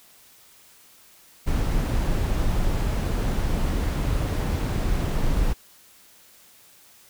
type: noise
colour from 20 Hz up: brown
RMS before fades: -23 dBFS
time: 1.46-5.54 s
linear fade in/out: 20 ms
effects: white hiss -53 dBFS RMS until 7.09 s